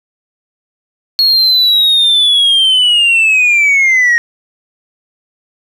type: linear sweep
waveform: sine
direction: down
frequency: 4326 to 1864 Hz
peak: -4 dBFS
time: 1.19-4.18 s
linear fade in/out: 0 ms
effects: tanh soft clip ceiling -5 dBFS + 7-bit